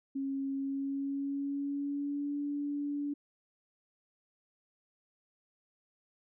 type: tone with pitch glide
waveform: sine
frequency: 272.7 to 288.2 Hz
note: C#4 to D4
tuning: -28 to -33 cents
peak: -32 dBFS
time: 0.15-3.14 s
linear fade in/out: 10 ms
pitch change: +95 cents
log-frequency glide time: 0.55-2.38 s
effects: none